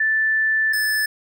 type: tone pair in turn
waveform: sine / square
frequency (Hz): 1760 / 1743.8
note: A6 / A6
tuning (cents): 0 / -16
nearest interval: unison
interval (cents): 16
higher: first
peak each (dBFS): -16 / -19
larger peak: first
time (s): 0-0.73 / 0.73-1.06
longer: first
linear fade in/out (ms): 5
effects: none